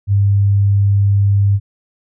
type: tone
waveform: sine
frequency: 100 Hz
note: G2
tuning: 35 cents sharp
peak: -9 dBFS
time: 0.07-1.6 s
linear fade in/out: 50 ms
effects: none